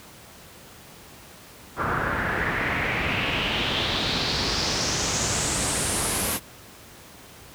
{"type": "noise with low-pass filter sweep", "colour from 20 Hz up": "pink", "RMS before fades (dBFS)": -25, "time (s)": [1.76, 6.4], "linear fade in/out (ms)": 50, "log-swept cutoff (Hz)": [1300, 12000], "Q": 3.7, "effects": ["pink hiss -46 dBFS RMS until 7.54 s", "high-pass 60 Hz 12 dB/octave"]}